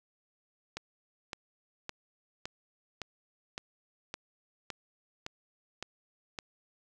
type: click train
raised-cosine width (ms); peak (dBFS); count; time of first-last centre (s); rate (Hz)
0.2; -20; 11; 0.77-6.388; 1.78
effects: none

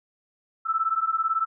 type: beating tone pair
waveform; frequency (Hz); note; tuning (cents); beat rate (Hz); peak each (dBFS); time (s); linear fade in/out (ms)
sine; 1311 / 1329; E6 / E6; -10 / +14; 18; -25; 0.65-1.46; 20
effects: none

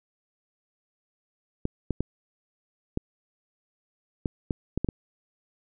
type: clicks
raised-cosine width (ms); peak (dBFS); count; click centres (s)
3; -13; 9; 1.654 / 1.907 / 2.006 / 2.974 / 4.258 / 4.508 / 4.776 / 4.846 / 4.888
effects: none

